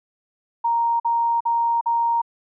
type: tone bursts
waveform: sine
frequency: 932.3 Hz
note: A#5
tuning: in tune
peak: -17 dBFS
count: 4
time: 0.64-2.218 s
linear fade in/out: 10 ms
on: 360 ms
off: 46 ms
effects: none